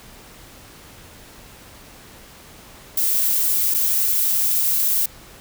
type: noise with dropouts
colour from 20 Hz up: violet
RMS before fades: -19 dBFS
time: 2.97-5.06 s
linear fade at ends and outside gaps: 5 ms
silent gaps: 3.741-3.745 s
effects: pink hiss -44 dBFS RMS until 5.4 s